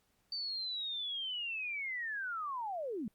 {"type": "linear sweep", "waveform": "sine", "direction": "down", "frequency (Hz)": [4605, 190], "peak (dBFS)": -36, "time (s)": [0.32, 3.08], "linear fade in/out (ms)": 2, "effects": ["pink hiss -75 dBFS RMS until 3.14 s", "Opus 48 kbps"]}